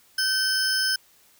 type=tone pair together; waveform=40% pulse; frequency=1538 / 5197 Hz; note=G6 / E8; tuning=-33 / -25 cents; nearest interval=octave + major sixth; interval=2108 cents; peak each=-24 / -23 dBFS; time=0.18-0.96 s; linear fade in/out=5 ms; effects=white hiss -58 dBFS RMS until 1.39 s